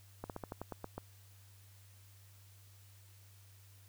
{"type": "slowing click train", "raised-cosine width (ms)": 1, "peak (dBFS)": -27, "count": 9, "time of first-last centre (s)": [0.24, 0.98], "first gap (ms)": 58, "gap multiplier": 1.13, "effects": ["added 98 Hz sine -58 dBFS peak until 3.88 s", "white hiss -65 dBFS RMS until 3.88 s"]}